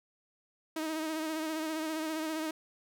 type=tone with vibrato; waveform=sawtooth; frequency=315.4 Hz; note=D#4; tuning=24 cents sharp; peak=-29 dBFS; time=0.76-2.51 s; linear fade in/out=5 ms; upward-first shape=sine; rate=15 Hz; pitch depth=38 cents each way; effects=none